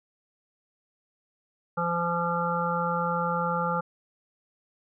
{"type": "harmonic tone", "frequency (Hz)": 171.5, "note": "F3", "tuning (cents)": -31, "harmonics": [1, 3, 5, 7, 8], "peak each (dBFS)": [-31, -31, -31, -31, -31], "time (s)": [1.77, 3.81], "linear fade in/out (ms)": 10, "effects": []}